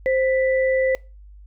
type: tone pair together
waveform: sine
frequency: 523.3 / 1979.5 Hz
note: C5 / B6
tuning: 0 / +3 cents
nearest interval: octave + major seventh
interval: 2303 cents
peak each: -17 / -26 dBFS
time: 0.06-0.95 s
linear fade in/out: 0 ms
effects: noise-tail reverb RT60 0.3 s tail -24 dB re dry + added 50 Hz sine -41 dBFS peak until 1.46 s